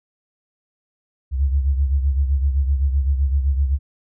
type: beating tone pair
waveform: sine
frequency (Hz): 68 / 75.8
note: C#2 / D#2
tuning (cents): -33 / -45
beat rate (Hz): 7.8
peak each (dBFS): -16 / -24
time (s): 1.31-3.79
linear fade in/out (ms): 50
effects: none